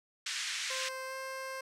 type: band-pass noise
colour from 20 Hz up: pink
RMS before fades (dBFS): -37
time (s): 0.26-0.89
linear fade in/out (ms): 5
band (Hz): 1700 to 7800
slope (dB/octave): 24
type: tone with pitch glide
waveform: 15% pulse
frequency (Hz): 523.3 to 528.5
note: C5 to C5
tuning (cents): 0 to +17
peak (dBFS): -32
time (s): 0.7-1.61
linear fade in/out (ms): 5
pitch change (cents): +17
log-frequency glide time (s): 1.07-1.14
effects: low-pass 12000 Hz 12 dB/octave